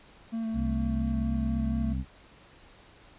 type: tone with vibrato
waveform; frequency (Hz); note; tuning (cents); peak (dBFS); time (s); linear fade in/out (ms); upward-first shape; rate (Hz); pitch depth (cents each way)
triangle; 224.8; A3; +37; -27; 0.32-1.94; 20; square; 4.3; 14
type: harmonic tone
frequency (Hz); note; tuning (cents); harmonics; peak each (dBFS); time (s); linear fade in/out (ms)
65.41; C2; 0; 1 / 2 / 3 / 4; -30 / -35 / -36 / -40; 0.53-2.05; 50
effects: pink hiss -55 dBFS RMS until 3.18 s + resampled to 8000 Hz